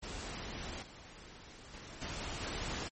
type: noise with level steps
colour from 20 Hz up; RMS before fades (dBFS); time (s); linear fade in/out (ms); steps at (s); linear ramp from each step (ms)
pink; -43 / -53 / -49 / -41 / -39; 0.02-2.89; 20; 0.82 / 1.73 / 2.01 / 2.41; 10
effects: MP3 32 kbps